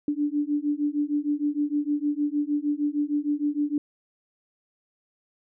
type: beating tone pair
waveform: sine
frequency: 290 / 296.5 Hz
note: D4 / D4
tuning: -22 / +17 cents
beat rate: 6.5 Hz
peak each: -26 / -26 dBFS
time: 0.08-3.78 s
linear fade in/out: 2 ms
effects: none